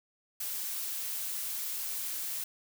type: noise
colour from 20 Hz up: blue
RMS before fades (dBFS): -36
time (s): 0.4-2.44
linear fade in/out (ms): 5
effects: none